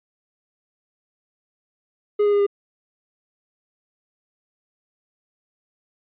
triangle tone with pitch steps, 415.3 / 411.2 / 407.2 / 403.2 Hz, G#4 / G#4 / G#4 / G4, 0 / -17 / -34 / +49 cents, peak -13 dBFS, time 2.19-2.466 s, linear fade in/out 10 ms, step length 69 ms, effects resampled to 8000 Hz

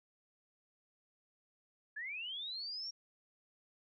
sine linear sweep, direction up, 1659 to 5630 Hz, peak -40 dBFS, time 1.96-2.91 s, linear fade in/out 10 ms, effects none

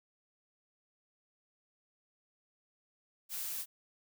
blue noise, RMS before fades -39 dBFS, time 3.29-3.66 s, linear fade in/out 50 ms, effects none

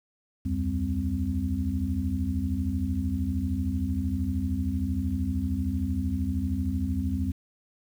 sine tone cluster, 74 / 87 / 199.5 / 260.8 Hz, D2 / F2 / G3 / C4, +14 / -6 / +31 / -5 cents, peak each -32 / -29 / -32 / -31 dBFS, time 0.45-7.32 s, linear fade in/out 10 ms, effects 9-bit

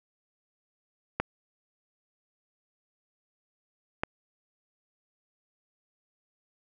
clicks, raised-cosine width 0.5 ms, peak -11 / -12 dBFS, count 2, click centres 1.2 / 4.035 s, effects none

